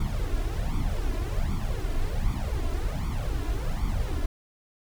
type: noise with flanger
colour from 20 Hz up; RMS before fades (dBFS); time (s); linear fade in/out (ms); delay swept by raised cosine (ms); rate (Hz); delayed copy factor
brown; -27; 0-4.26; 5; 0.87 to 2.97; 1.3; +0.8
effects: none